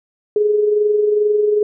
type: tone with amplitude modulation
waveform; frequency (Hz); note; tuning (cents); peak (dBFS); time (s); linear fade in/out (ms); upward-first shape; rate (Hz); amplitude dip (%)
sine; 419.2; G#4; +16; -10; 0.36-1.63; 2; sine; 22.4; 45
effects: none